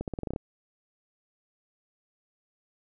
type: accelerating click train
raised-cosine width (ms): 2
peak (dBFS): -19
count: 9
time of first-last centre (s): 0.01-0.361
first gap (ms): 68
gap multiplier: 0.87
effects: none